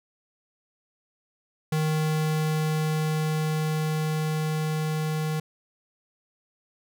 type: tone with level ramp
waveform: square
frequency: 155.56 Hz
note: D#3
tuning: in tune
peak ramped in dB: -23 to -26 dBFS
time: 1.72-5.4 s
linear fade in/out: 5 ms
effects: none